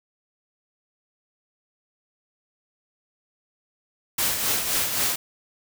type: noise with tremolo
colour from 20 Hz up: white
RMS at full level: -22 dBFS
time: 4.18-5.16 s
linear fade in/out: 5 ms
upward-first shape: triangle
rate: 3.8 Hz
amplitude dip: 55%
effects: none